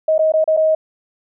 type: tone with dropouts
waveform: sine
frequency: 630 Hz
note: D#5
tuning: 21 cents sharp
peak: -11 dBFS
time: 0.08-0.75 s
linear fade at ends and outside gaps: 5 ms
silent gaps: 0.181-0.191 / 0.321-0.337 / 0.442-0.476 / 0.567-0.572 s
effects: none